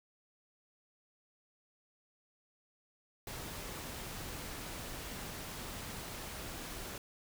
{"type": "noise", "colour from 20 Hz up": "pink", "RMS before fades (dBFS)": -44, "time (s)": [3.27, 6.98], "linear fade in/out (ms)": 2, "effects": []}